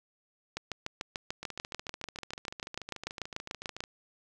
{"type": "two click trains", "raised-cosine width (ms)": 0.2, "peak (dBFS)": [-17, -23], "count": [23, 34], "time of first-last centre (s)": [[0.57, 3.805], [1.43, 3.839]], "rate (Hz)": [6.8, 13.7], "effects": []}